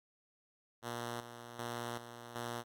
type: tone with tremolo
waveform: 5% pulse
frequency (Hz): 118.9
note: A#2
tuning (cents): +35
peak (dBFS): -28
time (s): 0.82-2.64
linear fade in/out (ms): 50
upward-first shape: square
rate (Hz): 1.3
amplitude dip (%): 65
effects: AAC 64 kbps